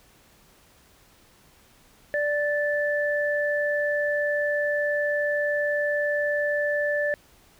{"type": "tone pair together", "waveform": "sine", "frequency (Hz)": [587.3, 1754.3], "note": ["D5", "A6"], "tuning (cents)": [0, -6], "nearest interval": "octave + perfect fifth", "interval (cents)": 1894, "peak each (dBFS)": [-24, -26], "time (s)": [2.14, 7.14], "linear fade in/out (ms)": 0, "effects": ["pink hiss -57 dBFS RMS until 7.59 s"]}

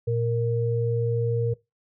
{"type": "tone pair together", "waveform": "sine", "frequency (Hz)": [116.55, 466.2], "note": ["A#2", "A#4"], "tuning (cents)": [0, 0], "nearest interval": "2 octaves", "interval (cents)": 2400, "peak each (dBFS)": [-24, -25], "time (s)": [0.07, 1.54], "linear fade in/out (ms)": 10, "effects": ["noise-tail reverb RT60 0.2 s tail -20 dB re dry"]}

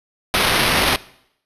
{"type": "noise with sample-and-hold", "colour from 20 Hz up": "violet", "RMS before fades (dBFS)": -17, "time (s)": [0.34, 0.96], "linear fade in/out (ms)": 0, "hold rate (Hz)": 7350, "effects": ["noise-tail reverb RT60 0.7 s tail -20 dB re dry", "resampled to 32000 Hz"]}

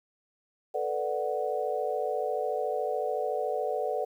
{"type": "chord", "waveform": "sine", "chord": "B minor seventh", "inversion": "third", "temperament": "equal", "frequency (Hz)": [440, 493.9, 587.3, 740], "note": ["A4", "B4", "D5", "F#5"], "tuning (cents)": [0, 0, 0, 0], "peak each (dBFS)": -33, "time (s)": [0.74, 4.05], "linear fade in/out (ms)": 10, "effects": ["10-bit"]}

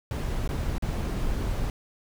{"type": "noise with dropouts", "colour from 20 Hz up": "brown", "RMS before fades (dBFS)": -28, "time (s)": [0.11, 1.7], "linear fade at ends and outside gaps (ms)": 1, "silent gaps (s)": [[0.476, 0.49], [0.782, 0.823]], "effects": []}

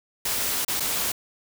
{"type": "noise with dropouts", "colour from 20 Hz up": "white", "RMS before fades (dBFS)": -26, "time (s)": [0.25, 1.12], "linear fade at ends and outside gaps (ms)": 5, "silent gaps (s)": [[0.649, 0.68], [0.799, 0.803]], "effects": []}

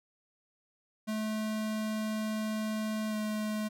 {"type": "tone with pitch glide", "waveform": "square", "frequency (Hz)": [216.3, 213.9], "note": ["A3", "A3"], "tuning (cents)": [-29, -49], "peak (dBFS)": -32, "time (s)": [1.07, 3.69], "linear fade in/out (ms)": 20, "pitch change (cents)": -20, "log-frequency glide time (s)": [3.09, 3.15], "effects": []}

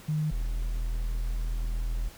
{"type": "tone pair in turn", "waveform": ["sine", "triangle"], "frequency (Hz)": [153.5, 40.66], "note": ["D#3", "E1"], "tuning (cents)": [-23, -23], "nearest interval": "octave + major seventh", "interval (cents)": 2300, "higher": "first", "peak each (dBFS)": -25, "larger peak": "neither", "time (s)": [[0.08, 0.31], [0.31, 2.09]], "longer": "second", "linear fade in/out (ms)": 10, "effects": ["pink hiss -50 dBFS RMS until 2.17 s"]}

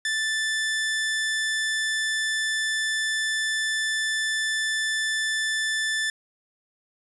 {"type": "tone", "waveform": "sawtooth", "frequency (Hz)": 1760, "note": "A6", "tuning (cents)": 0, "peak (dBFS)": -20, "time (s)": [0.05, 6.1], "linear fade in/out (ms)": 2, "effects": ["resampled to 24000 Hz"]}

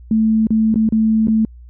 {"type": "tone with dropouts", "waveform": "sine", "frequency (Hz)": 220, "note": "A3", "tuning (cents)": 0, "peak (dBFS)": -11, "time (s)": [0.11, 1.45], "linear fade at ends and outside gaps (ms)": 2, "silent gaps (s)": [[0.47, 0.505], [0.743, 0.757], [0.89, 0.923], [1.272, 1.282]], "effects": ["added 60 Hz sine -36 dBFS peak until 1.69 s"]}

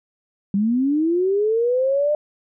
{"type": "linear sweep", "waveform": "sine", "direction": "up", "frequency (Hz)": [191.9, 605], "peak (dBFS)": -16, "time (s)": [0.54, 2.15], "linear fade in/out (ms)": 2, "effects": []}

